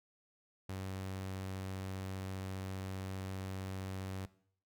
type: tone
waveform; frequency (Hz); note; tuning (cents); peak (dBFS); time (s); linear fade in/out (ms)
sawtooth; 95.1; F#2; +48; -36; 0.69-4.26; 5
effects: noise-tail reverb RT60 0.6 s tail -19 dB re dry